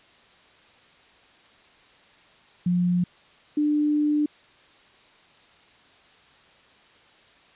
sine tone pair in turn, 177.5 / 297.8 Hz, F3 / D4, +28 / +24 cents, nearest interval major sixth, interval 896 cents, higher second, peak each -19 dBFS, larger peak neither, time 2.66-3.04 / 3.57-4.26 s, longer second, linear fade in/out 5 ms, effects white hiss -55 dBFS RMS until 7.55 s + resampled to 8000 Hz

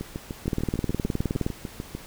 two click trains, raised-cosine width 3 ms, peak -18 / -12 dBFS, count 14 / 20, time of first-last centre 0.01-1.95 / 0.48-1.464 s, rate 6.7 / 19.3 Hz, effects pink hiss -45 dBFS RMS until 2.06 s

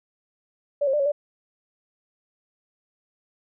sine tone with pitch steps, 576 / 536 / 594 / 554 / 585 Hz, D5 / C5 / D5 / C#5 / D5, -34 / +42 / +20 / -1 / -7 cents, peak -19 dBFS, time 0.81-1.12 s, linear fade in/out 10 ms, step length 62 ms, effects none

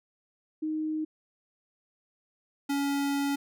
sine / square tone pair in turn, 311.1 / 281.1 Hz, D#4 / C#4, 0 / +24 cents, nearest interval major second, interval 176 cents, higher first, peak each -28 / -27 dBFS, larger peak second, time 0.62-1.05 / 2.69-3.36 s, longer second, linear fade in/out 10 ms, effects none

